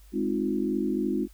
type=chord; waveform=sine; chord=F minor seventh; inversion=first; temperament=equal with one note detuned; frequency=207.7 / 261.6 / 311.1 / 354.5 Hz; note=Ab3 / C4 / Eb4 / F4; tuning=0 / 0 / 0 / +26 cents; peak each=-30 dBFS; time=0.12-1.28 s; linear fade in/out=50 ms; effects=added 50 Hz sine -49 dBFS peak until 1.33 s + white hiss -61 dBFS RMS until 1.33 s